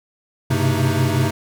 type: tone cluster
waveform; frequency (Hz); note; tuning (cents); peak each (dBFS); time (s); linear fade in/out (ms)
square; 98.2 / 127.8 / 133.5 / 224.7 / 314.1; G2 / C3 / C3 / A3 / D#4; +4 / -40 / +35 / +37 / +16; -23 / -22 / -21 / -28 / -26; 0.5-1.31; 10
effects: none